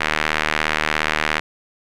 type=tone with band-pass filter; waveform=sawtooth; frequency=77.1 Hz; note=D#2; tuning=15 cents flat; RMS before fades=-21 dBFS; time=0-1.4 s; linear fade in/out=10 ms; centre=2000 Hz; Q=1.5; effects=none

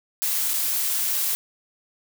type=noise with dropouts; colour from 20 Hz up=blue; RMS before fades=-24 dBFS; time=0.22-1.35 s; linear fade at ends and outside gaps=0 ms; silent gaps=0.535-0.539 s; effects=none

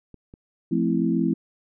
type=clicks; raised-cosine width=3 ms; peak=-30 dBFS; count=2; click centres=0.143 / 0.339 s
type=chord; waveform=sine; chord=F major seventh; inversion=none; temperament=equal; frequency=174.61 / 220 / 261.6 / 329.6 Hz; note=F3 / A3 / C4 / E4; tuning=0 / 0 / 0 / 0 cents; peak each=-25 dBFS; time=0.71-1.34 s; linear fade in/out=10 ms
effects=none

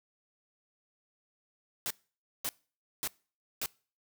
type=noise bursts; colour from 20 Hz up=white; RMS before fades=-34 dBFS; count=4; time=1.86-3.66 s; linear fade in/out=0 ms; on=45 ms; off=540 ms; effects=noise-tail reverb RT60 0.4 s tail -24 dB re dry

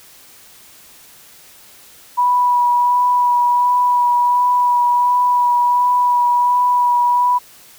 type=tone with vibrato; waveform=sine; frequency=978 Hz; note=B5; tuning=17 cents flat; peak=-11 dBFS; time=2.17-7.39 s; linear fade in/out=20 ms; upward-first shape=sine; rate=1.4 Hz; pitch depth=14 cents each way; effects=white hiss -44 dBFS RMS until 7.78 s

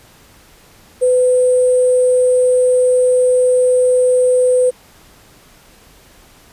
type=tone with sample-and-hold; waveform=sine; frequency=502 Hz; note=B4; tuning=28 cents sharp; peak=-9 dBFS; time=1.01-4.71 s; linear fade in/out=20 ms; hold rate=8820 Hz; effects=pink hiss -46 dBFS RMS until 6.52 s + resampled to 32000 Hz

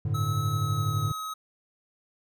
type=chord; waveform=triangle; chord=G suspended second; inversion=none; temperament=equal; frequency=98 / 110 / 146.83 Hz; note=G2 / A2 / D3; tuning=0 / 0 / 0 cents; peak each=-29 / -26 / -28 dBFS; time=0.05-1.12 s; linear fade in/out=5 ms
type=tone with pitch glide; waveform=square; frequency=1294 to 1272.5 Hz; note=E6 to D#6; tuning=-32 to +39 cents; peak=-33 dBFS; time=0.14-1.34 s; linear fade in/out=10 ms; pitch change=-29 cents; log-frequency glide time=0.41-1.08 s
effects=none

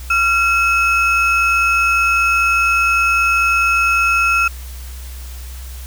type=ring-modulated tone; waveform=triangle; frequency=1975.5 Hz; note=B6; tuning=in tune; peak=-7 dBFS; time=0.1-4.48 s; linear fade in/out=5 ms; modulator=601 Hz; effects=added 63 Hz sine -28 dBFS peak until 5.86 s + white hiss -39 dBFS RMS until 5.86 s

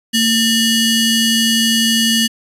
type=ring-modulated tone; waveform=sawtooth; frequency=1568 Hz; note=G6; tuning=in tune; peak=-5 dBFS; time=0.13-2.28 s; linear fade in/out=20 ms; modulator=1340 Hz; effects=resampled to 32000 Hz

